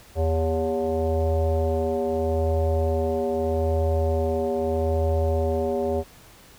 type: tone with frequency modulation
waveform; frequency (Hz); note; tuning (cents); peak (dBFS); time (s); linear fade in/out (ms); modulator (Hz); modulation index
sine; 241.1; B3; -41; -20; 0.15-6.04; 50; 161; 2.6
effects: pink hiss -50 dBFS RMS until 6.58 s